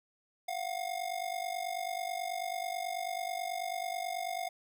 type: ring-modulated tone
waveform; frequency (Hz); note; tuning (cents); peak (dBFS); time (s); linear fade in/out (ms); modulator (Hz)
square; 714; F5; +38; -32; 0.48-4.49; 5; 24.6
effects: none

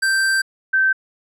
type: tone pair in turn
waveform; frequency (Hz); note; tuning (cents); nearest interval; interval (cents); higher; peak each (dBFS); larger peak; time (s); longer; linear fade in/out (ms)
square / sine; 1566 / 1550.7; G6 / G6; -2 / -19; unison; 17; first; -16 / -13; second; 0.02-0.42 / 0.73-0.93; first; 10
effects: low-pass 12000 Hz 12 dB/octave

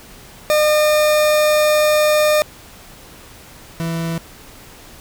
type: tone pair in turn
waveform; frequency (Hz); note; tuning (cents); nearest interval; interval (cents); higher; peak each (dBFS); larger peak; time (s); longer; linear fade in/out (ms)
40% pulse; 606 / 165.5; D#5 / E3; -46 / +7; octave + minor seventh; 2247; first; -11 / -19; first; 0.5-2.42 / 3.8-4.18; first; 0
effects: pink hiss -41 dBFS RMS until 5 s

